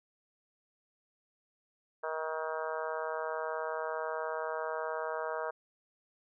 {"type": "harmonic tone", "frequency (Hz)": 158.5, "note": "D#3", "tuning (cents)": 32, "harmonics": [3, 4, 5, 6, 7, 8, 9, 10], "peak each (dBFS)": [-39, -38, -46, -41, -44, -44, -46, -45], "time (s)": [2.03, 5.51], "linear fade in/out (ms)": 10, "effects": []}